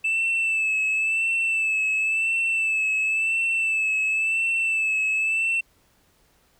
sine tone with vibrato, 2637 Hz, E7, in tune, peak -18 dBFS, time 0.04-5.61 s, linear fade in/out 10 ms, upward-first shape sine, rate 0.95 Hz, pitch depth 37 cents each way, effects tanh soft clip ceiling -19 dBFS + pink hiss -62 dBFS RMS until 6.59 s

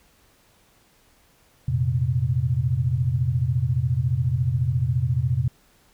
sine chord, F suspended fourth, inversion none, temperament equal, 87.31 / 116.54 / 130.81 Hz, F2 / Bb2 / C3, 0 / 0 / 0 cents, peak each -27 / -24 / -22 dBFS, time 1.68-5.48 s, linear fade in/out 5 ms, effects pink hiss -59 dBFS RMS until 5.93 s

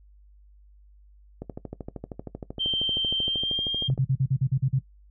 click train, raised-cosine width 2 ms, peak -21 dBFS, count 34, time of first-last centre 1.42-3.978 s, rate 12.9 Hz
sine tone with pitch glide, 3136 to 3206 Hz, G7 to G7, 0 to +38 cents, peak -23 dBFS, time 2.59-3.89 s, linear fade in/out 20 ms, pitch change +38 cents, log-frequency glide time 3.23-3.65 s
sine tone bursts, 133.4 Hz, C3, 34 cents sharp, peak -19 dBFS, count 9, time 3.88-4.792 s, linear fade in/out 10 ms, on 64 ms, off 42 ms
effects noise-tail reverb RT60 0.1 s tail -17 dB re dry + added 50 Hz sine -51 dBFS peak until 5.1 s

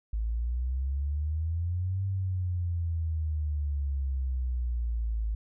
sine exponential two-way sweep, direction up then down, 53.3 to 97.4 to 53.3 Hz, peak -27 dBFS, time 0.13-5.35 s, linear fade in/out 5 ms, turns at 2.05 s, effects none

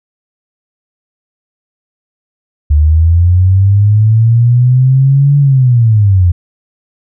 sine linear two-way sweep, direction up then down, 72.8 to 143.8 to 85.1 Hz, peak -4 dBFS, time 2.7-6.32 s, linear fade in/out 10 ms, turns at 5.38 s, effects none

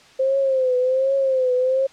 sine tone with vibrato, 523.3 Hz, C5, in tune, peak -16 dBFS, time 0.19-1.87 s, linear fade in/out 10 ms, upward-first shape triangle, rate 1.3 Hz, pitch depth 86 cents each way, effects white hiss -49 dBFS RMS until 1.92 s + low-pass 5000 Hz 12 dB/octave

